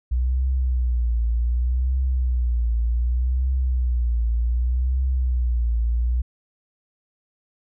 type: tone with vibrato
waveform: sine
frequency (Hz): 61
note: B1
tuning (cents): -21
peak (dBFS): -18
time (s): 0.11-6.22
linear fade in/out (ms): 10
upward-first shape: triangle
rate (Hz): 0.66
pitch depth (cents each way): 120
effects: none